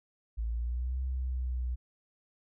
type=exponential two-way sweep; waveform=sine; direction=up then down; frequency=55 to 65 to 61.2 Hz; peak=-30 dBFS; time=0.37-1.76 s; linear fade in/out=20 ms; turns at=1.02 s; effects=none